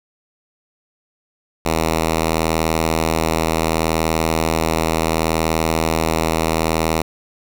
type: tone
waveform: 5% pulse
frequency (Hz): 80.7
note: E2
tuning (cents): -36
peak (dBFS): -5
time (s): 1.65-7.02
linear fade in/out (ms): 5
effects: none

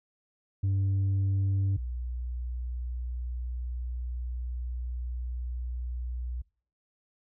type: tone pair in turn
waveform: sine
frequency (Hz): 97.4 / 61.13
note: G2 / B1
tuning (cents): -11 / -17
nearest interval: minor sixth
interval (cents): 806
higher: first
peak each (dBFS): -21 / -31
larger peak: first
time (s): 0.63-1.77 / 1.77-6.42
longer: second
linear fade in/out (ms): 10
effects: noise-tail reverb RT60 0.5 s tail -26 dB re dry + tanh soft clip ceiling -23 dBFS

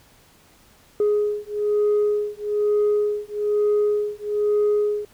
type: beating tone pair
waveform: sine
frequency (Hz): 416.5 / 417.6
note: G#4 / G#4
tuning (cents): +5 / +10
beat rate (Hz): 1.1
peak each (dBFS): -20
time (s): 1-5.05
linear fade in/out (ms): 2
effects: tanh soft clip ceiling -14 dBFS + pink hiss -54 dBFS RMS until 5.13 s

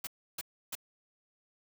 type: noise bursts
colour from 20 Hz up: white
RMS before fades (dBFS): -38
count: 3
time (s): 0.04-0.753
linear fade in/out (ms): 5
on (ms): 31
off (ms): 310
effects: none

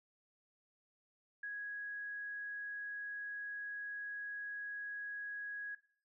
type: tone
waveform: sine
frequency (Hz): 1661.2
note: G#6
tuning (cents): 0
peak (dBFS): -40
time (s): 1.43-5.75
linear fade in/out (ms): 5
effects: noise-tail reverb RT60 0.5 s tail -17 dB re dry

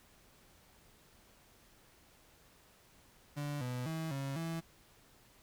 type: tone with pitch steps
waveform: 35% pulse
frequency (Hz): 145.6 / 124.6 / 161.1 / 137.2 / 164.7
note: D3 / B2 / E3 / C#3 / E3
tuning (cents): -15 / +16 / -39 / -17 / -1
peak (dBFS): -35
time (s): 3.36-4.61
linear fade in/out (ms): 20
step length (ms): 250
effects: pink hiss -64 dBFS RMS until 5.42 s

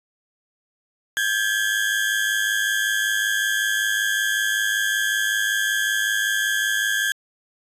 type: tone pair together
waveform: 35% pulse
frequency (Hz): 1588 / 1693.3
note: G6 / G#6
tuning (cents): +22 / +33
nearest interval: minor second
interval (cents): 111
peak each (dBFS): -21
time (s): 1.17-7.12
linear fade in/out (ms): 0
effects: resampled to 32000 Hz

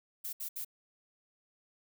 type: noise bursts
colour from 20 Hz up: violet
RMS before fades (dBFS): -39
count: 3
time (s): 0.24-0.648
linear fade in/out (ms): 10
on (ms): 90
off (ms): 69
effects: none

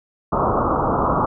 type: low-pass noise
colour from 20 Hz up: white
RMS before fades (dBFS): -19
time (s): 0.32-1.26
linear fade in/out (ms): 10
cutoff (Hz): 1300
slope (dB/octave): 96
effects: none

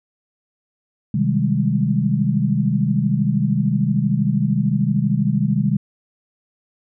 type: chord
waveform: sine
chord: Ab major seventh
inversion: first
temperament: just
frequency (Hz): 129.78 / 155.74 / 194.67 / 207.7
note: C3 / Eb3 / G3 / Ab3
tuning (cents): -14 / +2 / -12 / 0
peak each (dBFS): -21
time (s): 1.14-5.77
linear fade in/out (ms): 5
effects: none

